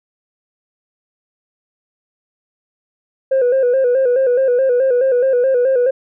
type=tone with vibrato; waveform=sine; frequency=510 Hz; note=C5; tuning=44 cents flat; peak=-9 dBFS; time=3.31-5.91 s; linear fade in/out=10 ms; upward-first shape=square; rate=4.7 Hz; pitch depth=72 cents each way; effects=tanh soft clip ceiling -9 dBFS